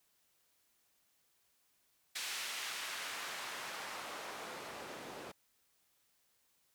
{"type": "noise with band-pass filter sweep", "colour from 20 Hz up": "white", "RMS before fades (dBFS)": -44, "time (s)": [2.15, 5.32], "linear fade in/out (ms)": 10, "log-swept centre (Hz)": [2800, 390], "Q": 0.71, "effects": ["white hiss -75 dBFS RMS until 6.74 s"]}